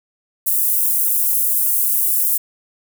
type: high-pass noise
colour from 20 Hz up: pink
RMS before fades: -17 dBFS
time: 0.46-2.38 s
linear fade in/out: 10 ms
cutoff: 11000 Hz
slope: 24 dB/octave
effects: none